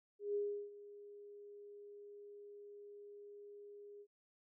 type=tone with ADSR envelope; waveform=sine; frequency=409.6 Hz; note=G#4; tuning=24 cents flat; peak=-34 dBFS; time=0.19-4.07 s; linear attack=160 ms; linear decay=350 ms; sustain=-18 dB; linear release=61 ms; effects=none